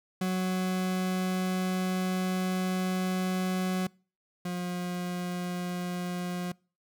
40% pulse tone pair in turn, 185.1 / 178.39 Hz, F#3 / F3, +1 / +37 cents, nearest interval minor second, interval 64 cents, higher first, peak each -26 / -30 dBFS, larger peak first, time 0.21-3.87 / 4.45-6.52 s, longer first, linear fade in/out 5 ms, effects noise-tail reverb RT60 0.4 s tail -26 dB re dry

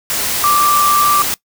sine tone in noise, 1174.7 Hz, D6, in tune, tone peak -10 dBFS, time 0.44-1.22 s, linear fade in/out 0 ms, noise white, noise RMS -18 dBFS, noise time 0.1-1.34 s, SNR +5 dB, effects noise-tail reverb RT60 0.1 s tail -21 dB re dry

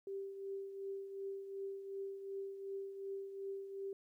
sine tone with tremolo, 392 Hz, G4, in tune, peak -39 dBFS, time 0.07-3.93 s, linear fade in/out 2 ms, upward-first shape triangle, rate 2.7 Hz, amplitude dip 60%, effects 13-bit

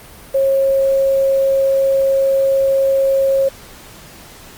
sine tone with quantisation, 542 Hz, C#5, 39 cents flat, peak -11 dBFS, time 0.34-3.49 s, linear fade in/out 10 ms, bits 6, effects pink hiss -39 dBFS RMS until 4.57 s + Opus 32 kbps

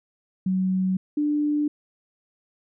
sine tone pair in turn, 187.2 / 296.2 Hz, F#3 / D4, +20 / +15 cents, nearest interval minor sixth, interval 795 cents, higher second, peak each -20 dBFS, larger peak neither, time 0.46-0.97 / 1.17-1.68 s, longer neither, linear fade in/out 5 ms, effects none

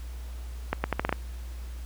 accelerating click train, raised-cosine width 0.5 ms, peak -10 dBFS, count 7, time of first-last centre 0.73-1.126 s, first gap 110 ms, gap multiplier 0.79, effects added 60 Hz sine -35 dBFS peak until 1.85 s + pink hiss -52 dBFS RMS until 1.85 s

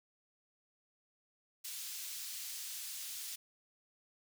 pink high-pass noise, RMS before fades -44 dBFS, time 1.64-3.36 s, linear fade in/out 10 ms, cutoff 4200 Hz, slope 12 dB/octave, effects none

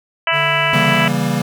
harmonic tone, 330.3 Hz, E4, 4 cents sharp, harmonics 2 / 3 / 4 / 5 / 6 / 7 / 8 / 9, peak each -22 / -22 / -22 / -22 / -22 / -22 / -22 / -22 dBFS, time 0.27-1.08 s, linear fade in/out 2 ms
square tone, 146.83 Hz, D3, in tune, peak -25 dBFS, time 0.31-1.01 s, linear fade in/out 50 ms
square chord, C# diminished seventh, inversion none, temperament equal with one note detuned, 138.59 / 164.81 / 196 / 237.2 Hz, C#3 / E3 / G3 / Bb3, 0 / 0 / 0 / +30 cents, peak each -22 dBFS, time 0.73-1.42 s, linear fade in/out 5 ms
effects none

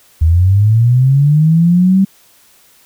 sine linear sweep, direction up, 77 to 195.8 Hz, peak -6 dBFS, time 0.21-2.05 s, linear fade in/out 10 ms, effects white hiss -48 dBFS RMS until 2.85 s

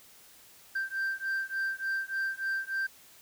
sine beating tone pair, 1568 / 1571.4 Hz, G6 / G6, 0 / +4 cents, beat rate 3.4 Hz, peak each -31 dBFS, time 0.75-2.87 s, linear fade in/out 10 ms, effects tanh soft clip ceiling -27 dBFS + white hiss -56 dBFS RMS until 3.21 s

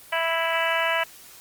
harmonic tone, 329.6 Hz, E4, in tune, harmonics 2 / 3 / 4 / 5 / 6 / 7 / 8 / 9, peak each -27 / -28 / -31 / -28 / -29 / -31 / -31 / -31 dBFS, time 0.12-1.04 s, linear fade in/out 10 ms, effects white hiss -47 dBFS RMS until 1.4 s + Opus 24 kbps

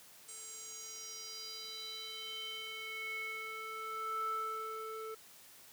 square tone with band-pass filter sweep, 440 Hz, A4, in tune, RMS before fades -43 dBFS, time 0.28-5.15 s, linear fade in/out 10 ms, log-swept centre 8300 to 880 Hz, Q 5, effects white hiss -58 dBFS RMS until 5.72 s + high-pass 80 Hz 12 dB/octave

